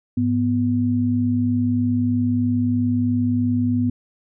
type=tone pair together; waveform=sine; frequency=103.81 / 246.9 Hz; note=G#2 / B3; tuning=0 / 0 cents; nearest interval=octave + minor third; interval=1500 cents; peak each=-22 / -18 dBFS; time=0.17-3.9 s; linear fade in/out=5 ms; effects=none